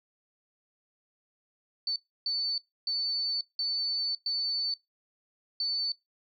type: tone bursts at uneven times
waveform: sine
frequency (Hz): 4505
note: C#8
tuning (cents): +27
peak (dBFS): -27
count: 6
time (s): 1.87-1.96 / 2.26-2.58 / 2.87-3.41 / 3.59-4.15 / 4.26-4.74 / 5.6-5.92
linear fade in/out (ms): 2
effects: noise-tail reverb RT60 0.2 s tail -25 dB re dry